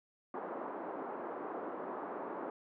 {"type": "band-pass noise", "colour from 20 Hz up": "pink", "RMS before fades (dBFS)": -42, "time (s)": [0.34, 2.5], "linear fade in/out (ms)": 2, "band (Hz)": [290, 1200], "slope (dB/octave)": 24, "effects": []}